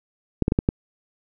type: clicks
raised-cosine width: 3 ms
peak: -5 dBFS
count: 5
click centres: 0.423 / 0.481 / 0.521 / 0.589 / 0.689 s
effects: none